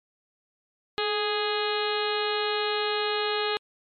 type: harmonic tone with a mistuned harmonic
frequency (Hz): 415.3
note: G#4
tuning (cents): 0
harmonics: 1 / 2 / 3 / 4 / 5 / 6 / 7 / 8 / 9 / 10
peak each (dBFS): -28 / -33 / -33 / -35 / -39 / -37 / -36 / -37 / -36 / -36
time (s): 0.98-3.57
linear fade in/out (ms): 0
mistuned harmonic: 1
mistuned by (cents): +39
effects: MP3 64 kbps